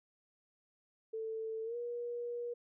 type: tone with pitch glide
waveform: sine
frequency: 444 to 478.6 Hz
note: A4 to A#4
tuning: +16 to +46 cents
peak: -37 dBFS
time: 1.13-2.54 s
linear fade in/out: 10 ms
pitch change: +130 cents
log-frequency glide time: 1.64-1.76 s
effects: none